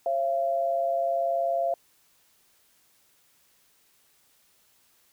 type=tone pair together; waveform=sine; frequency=540 / 680.4 Hz; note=C#5 / F5; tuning=-45 / -45 cents; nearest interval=major third; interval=400 cents; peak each=-30 / -24 dBFS; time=0.06-1.74 s; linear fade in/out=2 ms; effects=white hiss -64 dBFS RMS until 5.12 s